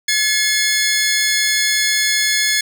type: tone pair together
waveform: 15% pulse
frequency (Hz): 1710.4 / 2155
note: A6 / C#7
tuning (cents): -49 / -49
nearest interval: major third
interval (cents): 400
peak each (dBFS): -11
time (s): 0.08-2.61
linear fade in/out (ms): 5
effects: none